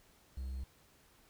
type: tone with quantisation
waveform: triangle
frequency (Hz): 65.4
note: C2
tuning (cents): 0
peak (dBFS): -36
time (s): 0.37-0.64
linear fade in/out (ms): 5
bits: 11
effects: pink hiss -66 dBFS RMS until 1.29 s